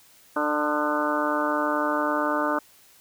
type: harmonic tone with a mistuned harmonic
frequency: 149 Hz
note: D3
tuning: 25 cents sharp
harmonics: 2 / 3 / 4 / 5 / 6 / 7 / 8 / 9 / 10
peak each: -28 / -36 / -28 / -40 / -30 / -32 / -29 / -35 / -31 dBFS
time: 0.36-2.59 s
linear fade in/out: 5 ms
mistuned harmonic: 8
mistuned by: +32 cents
effects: white hiss -55 dBFS RMS until 3 s